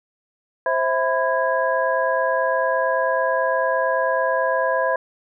sine tone cluster, 526 / 655 / 1000 / 1645 Hz, C5 / E5 / B5 / G#6, +9 / -11 / +21 / -17 cents, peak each -22 / -23 / -23 / -25 dBFS, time 0.66-4.96 s, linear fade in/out 2 ms, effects none

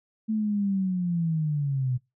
sine linear sweep, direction down, 221 to 123.47 Hz, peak -23 dBFS, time 0.28-1.98 s, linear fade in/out 20 ms, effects noise-tail reverb RT60 0.2 s tail -21 dB re dry

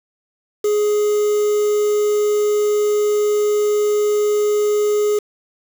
triangle tone with quantisation, 418 Hz, G#4, 11 cents sharp, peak -12 dBFS, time 0.64-5.19 s, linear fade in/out 5 ms, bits 5, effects none

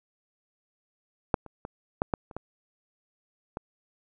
clicks, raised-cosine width 1 ms, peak -7 / -29 / -22 / -10 / -11 / -30 / -20 / -19 dBFS, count 8, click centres 1.342 / 1.463 / 1.651 / 2.019 / 2.138 / 2.312 / 2.366 / 3.571 s, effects none

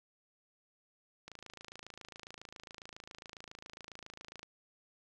click train, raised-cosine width 0.2 ms, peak -30 dBFS, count 87, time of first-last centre 1.28-4.43 s, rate 27.3 Hz, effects none

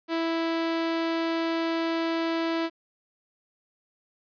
sawtooth tone, 329.6 Hz, E4, in tune, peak -21 dBFS, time 0.08-2.7 s, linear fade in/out 50 ms, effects resampled to 11025 Hz + 10-bit

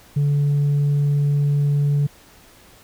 sine tone, 144.1 Hz, D3, 33 cents flat, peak -13 dBFS, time 0.16-2.07 s, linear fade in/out 10 ms, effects tanh soft clip ceiling -14 dBFS + pink hiss -49 dBFS RMS until 2.83 s

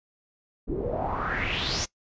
pink noise with low-pass filter sweep, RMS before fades -29 dBFS, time 0.67-1.86 s, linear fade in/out 20 ms, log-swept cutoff 300 to 6500 Hz, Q 5.3, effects noise-tail reverb RT60 0.1 s tail -20 dB re dry + resampled to 16000 Hz

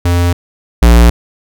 square tone pair in turn, 87.31 / 58.56 Hz, F2 / A#1, 0 / +9 cents, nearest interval perfect fifth, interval 691 cents, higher first, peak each -9 / -3 dBFS, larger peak second, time 0.05-0.33 / 0.82-1.1 s, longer neither, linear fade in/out 5 ms, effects none

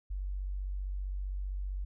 sine tone, 47.68 Hz, G1, 47 cents flat, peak -33 dBFS, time 0.1-1.85 s, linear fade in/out 10 ms, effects none

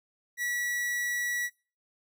45% pulse tone, 1939 Hz, B6, 32 cents flat, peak -29 dBFS, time 0.37-1.5 s, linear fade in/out 50 ms, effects noise-tail reverb RT60 0.4 s tail -24 dB re dry

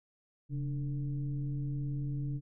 sine tone with frequency modulation, 137.9 Hz, C#3, 9 cents flat, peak -32 dBFS, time 0.49-2.41 s, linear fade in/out 50 ms, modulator 157 Hz, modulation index 0.59, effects none

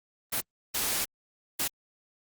white noise bursts at uneven times, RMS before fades -29 dBFS, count 3, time 0.32-0.41 / 0.74-1.05 / 1.59-1.68 s, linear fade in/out 10 ms, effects Opus 32 kbps

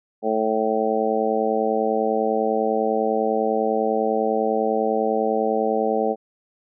harmonic tone, 110 Hz, A2, in tune, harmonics 2 / 3 / 4 / 5 / 6 / 7, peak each -27 / -30 / -23 / -25 / -28 / -25 dBFS, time 0.22-6.16 s, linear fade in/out 50 ms, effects none

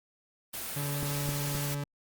white noise, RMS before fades -37 dBFS, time 0.53-1.75 s, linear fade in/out 10 ms
40% pulse tone, 143.5 Hz, D3, 40 cents flat, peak -31 dBFS, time 0.76-1.84 s, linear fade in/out 5 ms
click train, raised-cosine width 3 ms, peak -23 dBFS, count 3, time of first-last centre 1.03-1.551 s, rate 3.84 Hz
effects Opus 32 kbps

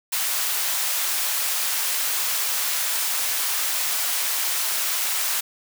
white high-pass noise, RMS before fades -24 dBFS, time 0.12-5.41 s, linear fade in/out 10 ms, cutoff 780 Hz, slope 12 dB/octave, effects none

